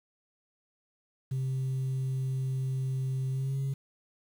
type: tone with pitch glide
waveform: sine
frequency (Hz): 131.7 to 136.11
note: C3 to C#3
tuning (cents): +12 to -31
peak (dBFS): -26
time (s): 1.31-3.74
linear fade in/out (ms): 10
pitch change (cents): +57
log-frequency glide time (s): 3.3-3.56
effects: tanh soft clip ceiling -27 dBFS + 9-bit